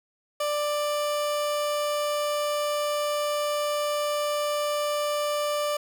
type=tone; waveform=30% pulse; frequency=590 Hz; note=D5; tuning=8 cents sharp; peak=-22 dBFS; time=0.4-5.77 s; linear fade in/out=5 ms; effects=none